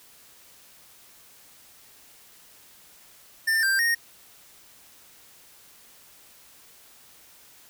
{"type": "tone with pitch steps", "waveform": "square", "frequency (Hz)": [1793, 1578, 1857], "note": ["A6", "G6", "A#6"], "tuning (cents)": [32, 11, -7], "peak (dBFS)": -21, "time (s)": [3.47, 3.95], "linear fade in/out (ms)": 10, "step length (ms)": 160, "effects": ["white hiss -53 dBFS RMS until 7.69 s"]}